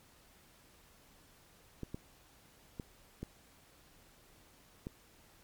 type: clicks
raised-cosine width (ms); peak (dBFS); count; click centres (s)
3; -27; 5; 1.833 / 1.945 / 2.798 / 3.23 / 4.869
effects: pink hiss -63 dBFS RMS until 5.43 s + MP3 96 kbps